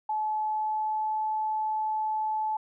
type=tone with pitch glide; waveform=sine; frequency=860 to 865.5 Hz; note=A5 to A5; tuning=-40 to -29 cents; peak=-26 dBFS; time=0.09-2.57 s; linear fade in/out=5 ms; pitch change=+11 cents; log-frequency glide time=0.42-1.24 s; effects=none